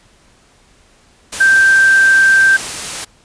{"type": "tone in noise", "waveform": "sine", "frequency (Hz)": 1568, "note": "G6", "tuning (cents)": 0, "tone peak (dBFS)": -6, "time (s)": [1.4, 2.57], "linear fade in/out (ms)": 10, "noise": "white", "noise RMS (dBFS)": -23, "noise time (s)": [1.32, 3.05], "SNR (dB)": 14, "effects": ["pink hiss -50 dBFS RMS until 3.24 s", "resampled to 22050 Hz"]}